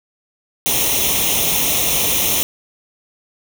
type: noise with comb filter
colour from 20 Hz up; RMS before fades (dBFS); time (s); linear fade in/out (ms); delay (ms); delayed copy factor
white; -17; 0.66-2.43; 0; 0.32; +0.75
effects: none